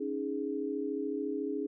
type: chord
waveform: sine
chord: C# suspended second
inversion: none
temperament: equal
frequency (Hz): 277.2 / 311.1 / 415.3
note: C#4 / D#4 / G#4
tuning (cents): 0 / 0 / 0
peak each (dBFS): -36 / -37 / -35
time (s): 0-1.67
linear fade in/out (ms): 10
effects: none